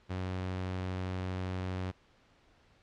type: tone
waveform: sawtooth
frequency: 92.5 Hz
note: F#2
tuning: in tune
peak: -30 dBFS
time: 0.09-1.92 s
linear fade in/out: 20 ms
effects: pink hiss -65 dBFS RMS until 2.82 s + low-pass 4000 Hz 12 dB/octave